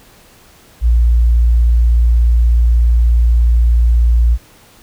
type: tone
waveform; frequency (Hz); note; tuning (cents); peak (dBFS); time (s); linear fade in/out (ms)
sine; 58.3; A#1; +1; -6; 0.81-4.38; 50
effects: tanh soft clip ceiling -3 dBFS + pink hiss -45 dBFS RMS until 4.82 s